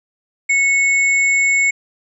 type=tone pair together; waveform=sine; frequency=2200 / 7376 Hz; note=C#7 / A#8; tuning=-14 / -19 cents; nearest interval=octave + major sixth; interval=2095 cents; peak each=-12 / -23 dBFS; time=0.49-1.71 s; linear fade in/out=10 ms; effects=none